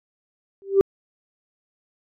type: tone with exponential growth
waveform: sine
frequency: 392 Hz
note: G4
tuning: in tune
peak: -6 dBFS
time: 0.62-0.81 s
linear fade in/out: 0 ms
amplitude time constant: 40 ms
effects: tanh soft clip ceiling -7 dBFS